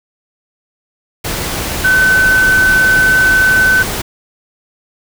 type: tone in noise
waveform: sine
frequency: 1519 Hz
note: F#6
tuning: 45 cents sharp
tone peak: -7 dBFS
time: 1.84-3.83 s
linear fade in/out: 10 ms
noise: pink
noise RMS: -19 dBFS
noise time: 1.24-4.02 s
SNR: +9 dB
effects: none